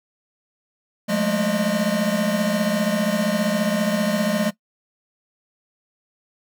square tone cluster, 178.6 / 209.3 / 224.3 / 609 Hz, F3 / G#3 / A3 / D#5, +39 / +14 / +34 / -37 cents, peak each -27 / -23 / -27 / -26 dBFS, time 1.08-4.51 s, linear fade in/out 20 ms, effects noise-tail reverb RT60 0.1 s tail -18 dB re dry

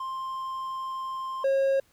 triangle tone pair in turn, 1052 / 542.4 Hz, C6 / C#5, +9 / -38 cents, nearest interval major seventh, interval 1147 cents, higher first, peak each -29 / -19 dBFS, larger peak second, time 0-1.44 / 1.44-1.8 s, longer first, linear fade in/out 5 ms, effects pink hiss -64 dBFS RMS until 1.92 s

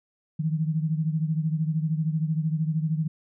sine beating tone pair, 155.56 / 168.56 Hz, D#3 / E3, 0 / +39 cents, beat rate 13 Hz, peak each -24 / -29 dBFS, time 0.39-3.08 s, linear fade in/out 10 ms, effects none

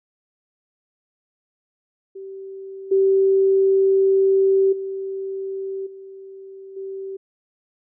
sine tone with level steps, 387 Hz, G4, 22 cents flat, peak -32 / -13 / -25 / -36 / -28 dBFS, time 2.15-7.17 s, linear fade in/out 10 ms, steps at 2.91 / 4.72 / 5.86 / 6.76 s, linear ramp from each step 10 ms, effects none

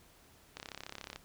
click train, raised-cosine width 0.2 ms, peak -25 dBFS, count 21, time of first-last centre 0.57-1.16 s, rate 33.9 Hz, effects pink hiss -62 dBFS RMS until 1.24 s

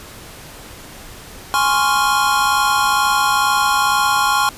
square chord, Db major seventh, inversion second, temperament equal, 830.6 / 1046.5 / 1108.7 / 1396.9 Hz, Ab5 / C6 / Db6 / F6, 0 / 0 / 0 / 0 cents, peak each -20 dBFS, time 1.54-4.49 s, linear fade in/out 0 ms, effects pink hiss -37 dBFS RMS until 4.57 s + resampled to 32000 Hz

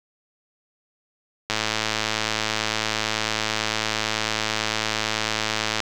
click train, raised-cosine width 0.2 ms, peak -5 dBFS, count 470, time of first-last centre 1.5-5.803 s, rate 109 Hz, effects 7-bit

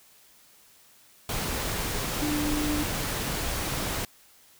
sine tone in noise, 298.1 Hz, D4, 26 cents sharp, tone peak -27 dBFS, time 2.22-2.83 s, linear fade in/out 2 ms, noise pink, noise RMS -30 dBFS, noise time 1.29-4.05 s, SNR 0 dB, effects white hiss -57 dBFS RMS until 4.59 s

